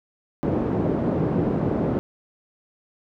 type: band-pass noise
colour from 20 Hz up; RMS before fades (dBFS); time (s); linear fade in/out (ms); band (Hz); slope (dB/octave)
pink; -23; 0.43-1.99; 0; 150 to 450; 12
effects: none